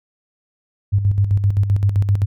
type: tone with tremolo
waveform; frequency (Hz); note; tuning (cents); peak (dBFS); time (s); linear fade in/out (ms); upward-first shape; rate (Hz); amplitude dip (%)
sine; 100; G2; +35; -11; 0.92-2.26; 20; square; 7.7; 60
effects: none